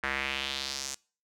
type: tone with band-pass filter sweep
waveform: square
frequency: 67.9 Hz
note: C#2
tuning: 35 cents flat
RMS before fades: -34 dBFS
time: 0.03-0.95 s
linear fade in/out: 5 ms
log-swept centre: 1700 to 6900 Hz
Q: 2.5
effects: noise-tail reverb RT60 0.4 s tail -25 dB re dry